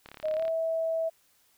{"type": "click train", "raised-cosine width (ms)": 0.3, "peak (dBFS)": -28, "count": 16, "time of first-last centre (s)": [0.06, 0.48], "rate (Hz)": 35.7}
{"type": "tone with pitch glide", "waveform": "sine", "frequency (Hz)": [622.3, 651.7], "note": ["D#5", "E5"], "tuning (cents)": [0, -20], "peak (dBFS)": -26, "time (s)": [0.23, 1.1], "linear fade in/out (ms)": 20, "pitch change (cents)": 80, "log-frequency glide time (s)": [0.36, 0.41]}
{"effects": ["white hiss -66 dBFS RMS until 1.57 s"]}